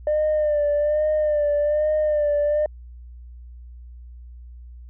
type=tone with vibrato; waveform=sine; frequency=599 Hz; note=D5; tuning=34 cents sharp; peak=-16 dBFS; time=0.07-2.66 s; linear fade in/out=2 ms; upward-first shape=sine; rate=1.2 Hz; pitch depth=43 cents each way; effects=tanh soft clip ceiling -15 dBFS + added 60 Hz sine -38 dBFS peak until 4.89 s

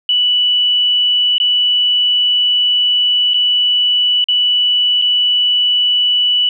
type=tone with dropouts; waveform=sine; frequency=2960 Hz; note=F#7; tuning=in tune; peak=-10 dBFS; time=0.09-6.49 s; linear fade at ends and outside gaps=2 ms; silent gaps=1.382-1.4 / 3.336-3.342 / 4.242-4.285 / 5.016-5.021 s; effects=none

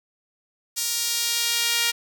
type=tone with high-pass filter sweep; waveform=sawtooth; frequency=469.1 Hz; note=A#4; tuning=11 cents sharp; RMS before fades=-24 dBFS; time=0.76-1.92 s; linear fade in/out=20 ms; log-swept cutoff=5800 to 2500 Hz; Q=1; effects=none

